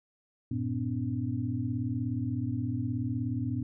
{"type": "tone cluster", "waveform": "sine", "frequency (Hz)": [98, 117.2, 251.2, 287.8], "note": ["G2", "A#2", "B3", "D4"], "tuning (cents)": [0, 10, 30, -35], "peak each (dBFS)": [-37, -32, -34, -37], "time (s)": [0.51, 3.63], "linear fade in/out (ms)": 5, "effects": []}